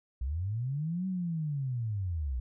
sine linear two-way sweep, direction up then down, 58.3 to 190.8 to 58.3 Hz, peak -30 dBFS, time 0.21-2.4 s, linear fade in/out 5 ms, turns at 1.07 s, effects none

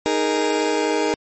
30% pulse chord, D# suspended fourth, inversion none, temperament just, 311.1 / 414.8 / 466.7 Hz, D#4 / G#4 / A#4, 0 / -2 / +2 cents, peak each -20 dBFS, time 0.06-1.14 s, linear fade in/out 0 ms, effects MP3 32 kbps

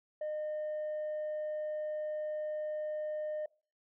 sine tone, 610 Hz, D#5, 34 cents flat, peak -32 dBFS, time 0.21-3.46 s, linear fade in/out 5 ms, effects noise-tail reverb RT60 0.4 s tail -25 dB re dry + tanh soft clip ceiling -33 dBFS

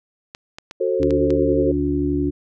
clicks, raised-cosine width 0.2 ms, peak -17 dBFS, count 6, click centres 0.349 / 0.585 / 0.711 / 1.031 / 1.107 / 1.305 s
sine chord, F# diminished, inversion none, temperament just, 370 / 444 / 532.8 Hz, F#4 / A4 / C5, 0 / +16 / +31 cents, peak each -22 dBFS, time 0.8-1.72 s, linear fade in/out 10 ms
harmonic tone, 71.8 Hz, D2, 39 cents flat, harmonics 1 / 2 / 4 / 5, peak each -26 / -28 / -20 / -24 dBFS, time 0.99-2.31 s, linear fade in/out 20 ms
effects none

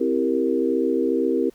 sine chord, C dominant seventh, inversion none, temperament equal, 261.6 / 329.6 / 392 / 466.2 Hz, C4 / E4 / G4 / Bb4, 0 / 0 / 0 / 0 cents, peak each -24 dBFS, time 0-1.5 s, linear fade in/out 10 ms, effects pink hiss -57 dBFS RMS until 1.54 s

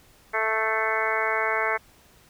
harmonic tone with a mistuned harmonic, 220 Hz, A3, in tune, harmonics 2 / 3 / 4 / 5 / 6 / 7 / 8 / 9 / 10, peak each -31 / -31 / -31 / -31 / -31 / -31 / -31 / -31 / -31 dBFS, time 0.33-1.78 s, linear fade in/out 20 ms, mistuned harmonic 9, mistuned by +35 cents, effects pink hiss -56 dBFS RMS until 2.29 s

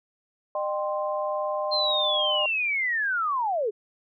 sine chord, C minor, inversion first, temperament equal with one note detuned, 606.6 / 784 / 1046.5 Hz, Eb5 / G5 / C6, -44 / 0 / 0 cents, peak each -27 / -33 / -31 dBFS, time 0.55-2.46 s, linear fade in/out 2 ms
sine linear sweep, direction down, 4195 to 388.5 Hz, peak -23 dBFS, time 1.71-3.71 s, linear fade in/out 20 ms
effects none

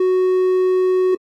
triangle tone, 370 Hz, F#4, in tune, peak -11 dBFS, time 0-1.15 s, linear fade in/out 5 ms, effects AAC 48 kbps

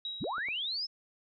sine tone with exponential decay, 3838 Hz, A#7, 50 cents sharp, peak -33 dBFS, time 0.05-0.79 s, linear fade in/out 2 ms, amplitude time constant 160 ms
sine linear sweep, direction up, 32.02 to 5320 Hz, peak -32 dBFS, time 0.2-0.87 s, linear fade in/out 20 ms
clicks, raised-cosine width 1 ms, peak -34 dBFS, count 3, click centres 0.242 / 0.382 / 0.486 s
effects none

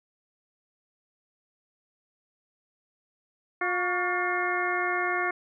harmonic tone with a mistuned harmonic, 356.6 Hz, F4, 36 cents sharp, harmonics 1 / 2 / 3 / 4 / 5 / 6, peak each -32 / -32 / -32 / -32 / -32 / -32 dBFS, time 3.61-5.31 s, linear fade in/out 5 ms, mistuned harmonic 3, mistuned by +84 cents, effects none

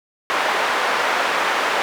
white band-pass noise, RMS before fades -20 dBFS, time 0.3-1.82 s, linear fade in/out 0 ms, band 520 to 1600 Hz, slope 12 dB/octave, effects none

